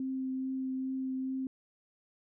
sine tone with vibrato, 262.3 Hz, C4, 4 cents sharp, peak -32 dBFS, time 0-1.47 s, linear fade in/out 2 ms, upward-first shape triangle, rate 2.4 Hz, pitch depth 11 cents each way, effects none

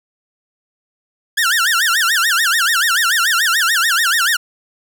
sawtooth tone with vibrato, 1587 Hz, G6, 21 cents sharp, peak -9 dBFS, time 1.37-4.37 s, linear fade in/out 10 ms, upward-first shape sine, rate 6.9 Hz, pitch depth 290 cents each way, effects none

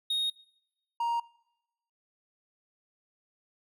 triangle tone pair in turn, 3729 / 937.1 Hz, A#7 / A#5, 0 / +9 cents, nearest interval 2 octaves, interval 2391 cents, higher first, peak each -25 / -25 dBFS, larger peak neither, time 0.1-0.3 / 1-1.2 s, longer neither, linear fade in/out 5 ms, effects noise-tail reverb RT60 0.9 s tail -23 dB re dry

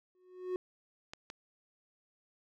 triangle tone with exponential growth, 366.2 Hz, F#4, 18 cents flat, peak -28 dBFS, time 0.15-0.56 s, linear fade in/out 1 ms, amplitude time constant 88 ms
clicks, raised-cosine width 0.2 ms, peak -26 dBFS, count 2, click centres 1.135 / 1.301 s
effects none

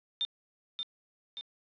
sine tone with echo, 3600 Hz, A7, 39 cents sharp, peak -28 dBFS, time 0.21-0.25 s, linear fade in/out 0 ms, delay 580 ms, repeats 2, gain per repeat -5 dB, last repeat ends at 1.41 s, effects resampled to 11025 Hz + 9-bit

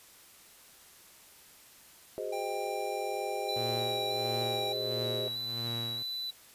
sine chord, Ab dominant seventh, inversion third, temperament just, 373.8 / 415.3 / 519.1 / 623 Hz, Gb4 / Ab4 / C5 / Eb5, +18 / 0 / -14 / +2 cents, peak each -41 / -38 / -39 / -39 dBFS, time 2.18-5.28 s, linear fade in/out 0 ms
square tone, 793 Hz, G5, 20 cents sharp, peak -37 dBFS, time 2.32-4.73 s, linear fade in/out 10 ms
triangle tone with vibrato, 3951 Hz, B7, in tune, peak -33 dBFS, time 3.48-6.31 s, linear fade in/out 10 ms, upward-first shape square, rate 1.6 Hz, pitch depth 15 cents each way
sawtooth tone with tremolo, 116.8 Hz, A#2, 4 cents sharp, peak -32 dBFS, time 3.56-6.03 s, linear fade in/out 5 ms, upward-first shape sine, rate 1.5 Hz, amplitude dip 75%
effects white hiss -56 dBFS RMS until 6.54 s + resampled to 32000 Hz

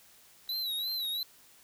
clicks, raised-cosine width 0.2 ms, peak -40 dBFS, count 9, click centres 0.477 / 0.517 / 0.561 / 0.792 / 0.84 / 0.881 / 0.917 / 1 / 1.052 s
square tone with vibrato, 3939 Hz, B7, 5 cents flat, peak -32 dBFS, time 0.49-1.23 s, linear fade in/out 2 ms, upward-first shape sine, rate 2.9 Hz, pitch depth 89 cents each way
effects white hiss -59 dBFS RMS until 1.63 s

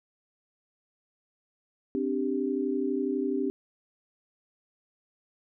sine chord, C suspended second, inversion none, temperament equal, 261.6 / 293.7 / 392 Hz, C4 / D4 / G4, 0 / 0 / 0 cents, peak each -30 / -31 / -30 dBFS, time 1.95-3.5 s, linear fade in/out 0 ms, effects none

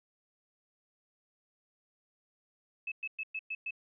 sine tone bursts, 2600 Hz, E7, 24 cents flat, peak -34 dBFS, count 6, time 2.87-3.708 s, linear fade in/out 5 ms, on 48 ms, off 110 ms, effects none

